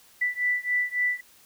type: beating tone pair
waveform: sine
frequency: 1975.5 / 1979.1 Hz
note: B6 / B6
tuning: 0 / +3 cents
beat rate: 3.6 Hz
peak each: -26 / -27 dBFS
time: 0.21-1.21 s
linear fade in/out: 10 ms
effects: white hiss -56 dBFS RMS until 1.45 s